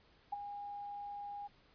sine tone with ADSR envelope, 815 Hz, G#5, 33 cents flat, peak -33 dBFS, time 0.32-1.48 s, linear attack 10 ms, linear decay 19 ms, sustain -9 dB, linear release 19 ms, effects pink hiss -67 dBFS RMS until 1.74 s + resampled to 11025 Hz

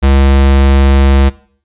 square tone, 68.2 Hz, C#2, 28 cents flat, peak -6 dBFS, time 0.02-1.3 s, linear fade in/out 20 ms, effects noise-tail reverb RT60 0.5 s tail -19 dB re dry + resampled to 8000 Hz

